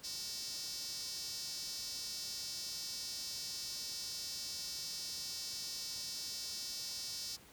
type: tone with high-pass filter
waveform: square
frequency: 205.7 Hz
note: G#3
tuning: 16 cents flat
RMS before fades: -43 dBFS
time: 0.03-7.37 s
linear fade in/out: 20 ms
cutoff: 5000 Hz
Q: 3.9
effects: pink hiss -59 dBFS RMS until 7.52 s + high-pass 60 Hz 12 dB/octave